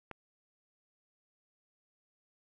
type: click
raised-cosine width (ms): 0.5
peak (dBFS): -27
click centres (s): 0.113
effects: none